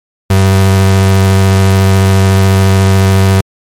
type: tone with vibrato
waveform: 35% pulse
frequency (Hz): 96.1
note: G2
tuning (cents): -34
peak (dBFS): -3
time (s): 0.3-3.41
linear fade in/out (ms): 5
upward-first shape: square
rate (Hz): 14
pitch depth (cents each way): 9
effects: MP3 64 kbps